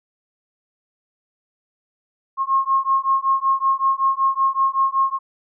sine beating tone pair, 1075 / 1080.3 Hz, C6 / C#6, +47 / -45 cents, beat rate 5.3 Hz, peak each -19 dBFS, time 2.37-5.19 s, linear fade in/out 50 ms, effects none

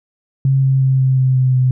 sine tone with pitch steps, 134.9 / 133.74 / 132.58 / 131.44 / 130.3 / 129.18 / 128.07 Hz, C#3 / C3 / C3 / C3 / C3 / C3 / C3, -47 / +38 / +23 / +8 / -7 / -22 / -37 cents, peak -10 dBFS, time 0.45-1.71 s, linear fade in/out 2 ms, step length 180 ms, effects none

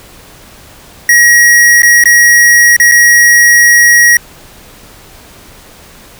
square tone with dropouts, 1900 Hz, A#6, 33 cents sharp, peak -3 dBFS, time 1.09-4.17 s, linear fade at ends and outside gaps 2 ms, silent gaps 1.821-1.831 / 2.039-2.056 / 2.765-2.799 / 2.915-2.919 s, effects pink hiss -36 dBFS RMS until 6.19 s

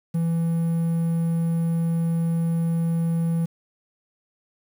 triangle tone with quantisation, 166.3 Hz, E3, 16 cents sharp, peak -18 dBFS, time 0.14-3.46 s, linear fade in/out 10 ms, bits 8, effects none

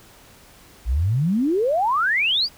sine exponential sweep, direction up, 53.6 to 5000 Hz, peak -17 dBFS, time 0.85-2.49 s, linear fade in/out 50 ms, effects pink hiss -49 dBFS RMS until 2.57 s

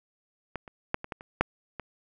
clicks, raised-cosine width 0.5 ms, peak -18 / -29 / -10 / -22 / -19 / -28 / -6 / -21 dBFS, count 8, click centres 0.557 / 0.678 / 0.944 / 1.044 / 1.122 / 1.209 / 1.41 / 1.797 s, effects none

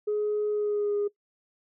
sine tone with pitch glide, 420 to 410.4 Hz, G#4 to G#4, +19 to -21 cents, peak -23 dBFS, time 0.07-1.08 s, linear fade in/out 10 ms, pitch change -40 cents, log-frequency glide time 0.5-0.96 s, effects noise-tail reverb RT60 0.1 s tail -20 dB re dry + tanh soft clip ceiling -21 dBFS

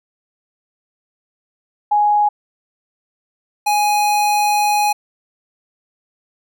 sine / square tone pair in turn, 832 / 832 Hz, G#5 / G#5, +3 / +3 cents, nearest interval unison, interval 0 cents, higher neither, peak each -11 / -14 dBFS, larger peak first, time 1.91-2.29 / 3.66-4.93 s, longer second, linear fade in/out 10 ms, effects none

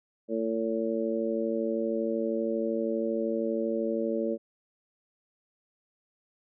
harmonic tone, 112.7 Hz, A2, 42 cents sharp, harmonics 2 / 3 / 4 / 5, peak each -32 / -32 / -32 / -32 dBFS, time 0.28-4.38 s, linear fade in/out 50 ms, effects none

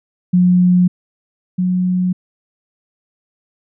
sine tone pair in turn, 179.8 / 182.1 Hz, F#3 / F#3, -49 / -27 cents, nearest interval unison, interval 22 cents, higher second, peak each -8 / -13 dBFS, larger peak first, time 0.33-0.88 / 1.58-2.13 s, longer neither, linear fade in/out 10 ms, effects none

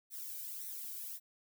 violet noise with flanger, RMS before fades -44 dBFS, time 0.1-1.2 s, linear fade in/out 50 ms, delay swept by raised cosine 0.5 to 1.33 ms, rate 1.8 Hz, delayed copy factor +0.8, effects none

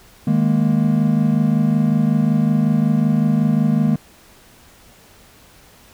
triangle chord, D# suspended fourth, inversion none, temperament equal, 155.56 / 207.7 / 233.1 Hz, D#3 / G#3 / A#3, 0 / 0 / 0 cents, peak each -16 dBFS, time 0.27-3.96 s, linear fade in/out 5 ms, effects pink hiss -48 dBFS RMS until 5.93 s

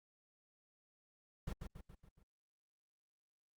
brown noise with echo, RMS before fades -41 dBFS, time 1.47-1.53 s, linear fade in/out 5 ms, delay 140 ms, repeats 5, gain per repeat -5 dB, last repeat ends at 2.23 s, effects Opus 48 kbps

